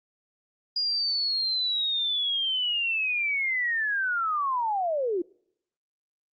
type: linear sweep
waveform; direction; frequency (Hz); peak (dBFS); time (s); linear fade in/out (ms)
sine; down; 4883 to 329.3; -24; 0.76-5.22; 5
effects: noise-tail reverb RT60 0.7 s tail -26 dB re dry + Opus 48 kbps